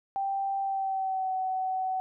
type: tone with pitch glide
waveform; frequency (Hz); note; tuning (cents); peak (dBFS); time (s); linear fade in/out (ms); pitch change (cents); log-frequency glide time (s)
sine; 784 to 752.9; G5 to F#5; 0 to +30; -27; 0.16-2; 0; -70; 0.61-1.33
effects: none